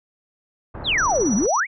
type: low-pass noise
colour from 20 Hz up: pink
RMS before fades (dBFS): -33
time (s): 0.74-1.47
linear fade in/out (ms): 10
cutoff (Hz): 1400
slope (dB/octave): 24
type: exponential two-way sweep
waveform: sine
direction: down then up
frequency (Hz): 4273 to 185 to 2400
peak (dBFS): -17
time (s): 0.84-1.67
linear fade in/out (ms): 50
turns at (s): 1.35
type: tone with tremolo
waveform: sine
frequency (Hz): 5860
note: F#8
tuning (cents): -18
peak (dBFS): -22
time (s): 0.98-1.6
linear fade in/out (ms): 2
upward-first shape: triangle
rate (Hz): 18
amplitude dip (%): 70
effects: none